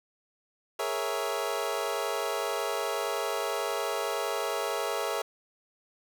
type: chord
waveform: 25% pulse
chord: A# half-diminished seventh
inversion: third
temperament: equal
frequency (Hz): 415.3 / 466.2 / 554.4 / 659.3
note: G#4 / A#4 / C#5 / E5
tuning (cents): 0 / 0 / 0 / 0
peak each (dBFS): -31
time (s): 0.79-5.22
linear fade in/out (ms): 5
effects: none